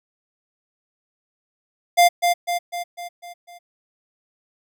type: tone with echo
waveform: square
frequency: 698.5 Hz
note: F5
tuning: in tune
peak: -11 dBFS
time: 1.97-2.09 s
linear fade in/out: 20 ms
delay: 250 ms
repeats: 6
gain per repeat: -5 dB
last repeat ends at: 3.59 s
effects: none